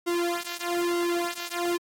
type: tone with flanger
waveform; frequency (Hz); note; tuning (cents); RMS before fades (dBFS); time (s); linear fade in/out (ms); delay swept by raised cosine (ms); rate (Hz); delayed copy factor
sawtooth; 346.7; F4; -13; -28; 0.06-1.78; 20; 1.2 to 3; 1.1; -0.95
effects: AAC 64 kbps